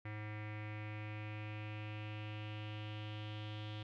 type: tone with low-pass filter sweep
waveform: square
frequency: 106.4 Hz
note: G#2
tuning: 42 cents sharp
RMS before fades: -45 dBFS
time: 0.05-3.83 s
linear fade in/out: 5 ms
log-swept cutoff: 2100 to 3300 Hz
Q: 4.7
effects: none